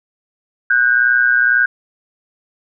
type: tone pair together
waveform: sine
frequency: 1478.1 / 1600 Hz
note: F#6 / G6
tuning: -2 / +35 cents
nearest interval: minor second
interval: 137 cents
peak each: -13 dBFS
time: 0.7-1.66 s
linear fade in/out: 5 ms
effects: none